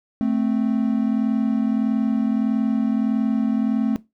triangle tone pair together, 219.9 / 261.5 Hz, A3 / C4, -1 / -1 cents, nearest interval minor third, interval 300 cents, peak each -18 / -20 dBFS, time 0.21-3.96 s, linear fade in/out 0 ms, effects noise-tail reverb RT60 0.2 s tail -18 dB re dry

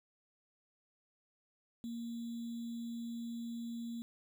sine tone with sample-and-hold, 233.1 Hz, A#3, in tune, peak -39 dBFS, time 1.84-4.02 s, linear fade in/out 0 ms, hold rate 3675 Hz, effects none

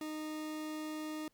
40% pulse tone, 308.5 Hz, D#4, 15 cents flat, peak -38 dBFS, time 0.01-1.28 s, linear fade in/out 2 ms, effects pink hiss -75 dBFS RMS until 1.33 s

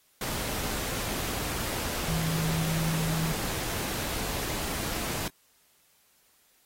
sine tone in noise, 161.6 Hz, E3, 34 cents flat, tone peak -27 dBFS, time 2.08-3.32 s, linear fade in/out 2 ms, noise pink, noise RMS -33 dBFS, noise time 0.21-5.28 s, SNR +3 dB, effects white hiss -65 dBFS RMS until 6.65 s + AAC 48 kbps

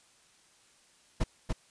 brown noise with echo, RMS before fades -26 dBFS, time 1.2-1.24 s, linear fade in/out 10 ms, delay 290 ms, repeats 1, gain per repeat -3 dB, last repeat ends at 1.53 s, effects white hiss -63 dBFS RMS until 1.7 s + resampled to 22050 Hz

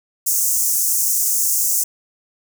pink high-pass noise, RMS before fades -18 dBFS, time 0.26-1.84 s, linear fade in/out 10 ms, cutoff 6100 Hz, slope 48 dB/octave, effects none

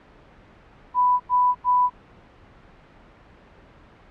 sine tone bursts, 992 Hz, B5, 7 cents sharp, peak -15 dBFS, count 3, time 0.94-1.9 s, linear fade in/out 50 ms, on 260 ms, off 90 ms, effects pink hiss -50 dBFS RMS until 4.1 s + low-pass 2000 Hz 12 dB/octave

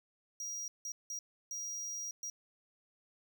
square tone bursts at uneven times, 5730 Hz, F8, 44 cents sharp, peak -39 dBFS, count 5, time 0.4-0.68 / 0.85-0.92 / 1.1-1.19 / 1.51-2.11 / 2.23-2.3 s, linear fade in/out 2 ms, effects none

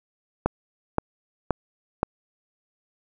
click train, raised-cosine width 1 ms, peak -6 dBFS, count 4, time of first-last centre 0.46-2.031 s, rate 1.91 Hz, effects none

